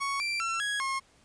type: tone with pitch steps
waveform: 30% pulse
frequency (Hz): 1111 / 2355 / 1348 / 1661 / 1077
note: C#6 / D7 / E6 / G#6 / C6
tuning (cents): +4 / +4 / +38 / 0 / +50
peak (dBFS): -26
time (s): 0-1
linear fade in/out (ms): 20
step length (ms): 200
effects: pink hiss -62 dBFS RMS until 1.24 s + resampled to 22050 Hz